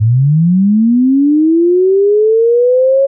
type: linear sweep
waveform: sine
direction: up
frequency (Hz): 103.3 to 553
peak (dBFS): -6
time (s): 0-3.07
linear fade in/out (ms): 20
effects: none